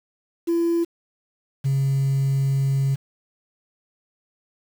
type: tone pair in turn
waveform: sine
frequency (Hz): 337.9 / 136.36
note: E4 / C#3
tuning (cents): +43 / -28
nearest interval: octave + major third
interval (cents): 1571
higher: first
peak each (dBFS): -16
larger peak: neither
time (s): 0.47-0.85 / 1.64-2.96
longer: second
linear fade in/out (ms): 20
effects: tanh soft clip ceiling -16 dBFS + 7-bit